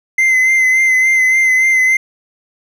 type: tone with vibrato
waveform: triangle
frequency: 2062 Hz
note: C7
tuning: 26 cents flat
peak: -7 dBFS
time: 0.18-1.97 s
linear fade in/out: 5 ms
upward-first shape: sine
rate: 3.5 Hz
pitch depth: 29 cents each way
effects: none